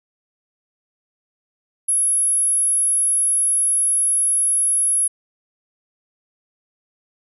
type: tone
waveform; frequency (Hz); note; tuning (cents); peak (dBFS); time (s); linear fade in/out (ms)
sine; 10750; E9; +33; -15; 1.88-5.08; 10
effects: none